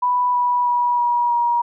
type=tone with pitch steps; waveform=sine; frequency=987.8 / 978.7 / 969.7 / 960.8 / 951.9 Hz; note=B5 / B5 / B5 / B5 / A#5; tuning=0 / -16 / -32 / -48 / +36 cents; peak=-15 dBFS; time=0.02-1.62 s; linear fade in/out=10 ms; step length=320 ms; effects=none

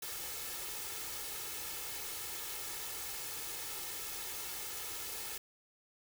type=noise with comb filter; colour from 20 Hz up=white; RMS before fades=-42 dBFS; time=0.02-5.38 s; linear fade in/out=5 ms; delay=2.3 ms; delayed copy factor=+0.6; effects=none

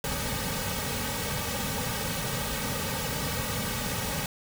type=noise with comb filter; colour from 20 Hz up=pink; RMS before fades=-31 dBFS; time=0.04-4.26 s; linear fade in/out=2 ms; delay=2.9 ms; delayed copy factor=-0.9; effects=none

